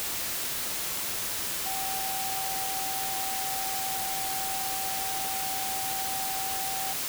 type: tone in noise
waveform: sine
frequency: 770 Hz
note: G5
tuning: 31 cents flat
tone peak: -34 dBFS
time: 1.66-6.93 s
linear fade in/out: 0 ms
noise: white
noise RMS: -32 dBFS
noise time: 0-7.08 s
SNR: -5 dB
effects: none